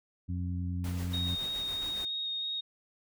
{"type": "harmonic tone", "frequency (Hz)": 89, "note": "F2", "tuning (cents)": 33, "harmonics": [1, 2, 3], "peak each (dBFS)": [-32, -38, -42], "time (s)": [0.28, 1.36], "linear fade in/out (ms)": 20}
{"type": "noise with tremolo", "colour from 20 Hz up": "pink", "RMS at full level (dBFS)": -44, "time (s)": [0.84, 2.05], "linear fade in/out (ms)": 2, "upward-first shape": "sine", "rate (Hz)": 7.1, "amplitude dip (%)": 40}
{"type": "tone with vibrato", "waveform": "sine", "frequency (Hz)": 3729, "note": "A#7", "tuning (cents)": 0, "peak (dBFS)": -32, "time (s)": [1.13, 2.61], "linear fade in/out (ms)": 10, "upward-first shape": "square", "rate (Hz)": 3.1, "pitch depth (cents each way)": 8}
{"effects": []}